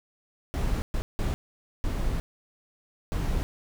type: noise bursts at uneven times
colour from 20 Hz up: brown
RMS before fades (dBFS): -27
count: 5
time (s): 0.54-0.82 / 0.94-1.02 / 1.19-1.34 / 1.84-2.2 / 3.12-3.43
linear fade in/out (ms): 0
effects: none